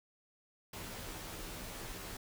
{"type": "noise with comb filter", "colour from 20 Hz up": "pink", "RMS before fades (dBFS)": -45, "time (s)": [0.73, 2.17], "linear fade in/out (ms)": 5, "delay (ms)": 14, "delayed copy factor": -0.9, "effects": []}